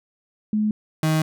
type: tone pair in turn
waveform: sine / 35% pulse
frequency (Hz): 213 / 157.14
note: G#3 / D#3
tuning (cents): +44 / +17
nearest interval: perfect fourth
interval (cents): 527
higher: first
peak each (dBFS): -18 / -16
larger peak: second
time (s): 0.53-0.71 / 1.03-1.22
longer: second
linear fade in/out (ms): 2
effects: none